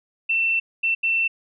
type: tone bursts at uneven times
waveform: sine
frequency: 2687 Hz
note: E7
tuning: 33 cents sharp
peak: -18 dBFS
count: 3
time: 0.29-0.6 / 0.83-0.95 / 1.03-1.28 s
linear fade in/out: 10 ms
effects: none